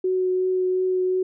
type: tone with vibrato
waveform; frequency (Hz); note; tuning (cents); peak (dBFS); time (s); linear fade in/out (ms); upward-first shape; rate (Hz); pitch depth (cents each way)
sine; 370; F#4; 0; -19; 0.04-1.23; 5; triangle; 2.8; 11
effects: none